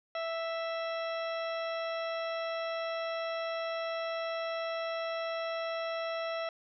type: harmonic tone with a mistuned harmonic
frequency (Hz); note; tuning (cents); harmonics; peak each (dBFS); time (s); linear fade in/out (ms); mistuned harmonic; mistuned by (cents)
659.3; E5; 0; 1 / 2 / 3 / 4 / 5 / 6 / 8; -34 / -40 / -44 / -46 / -48 / -50 / -52; 0.15-6.49; 2; 8; +56
effects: none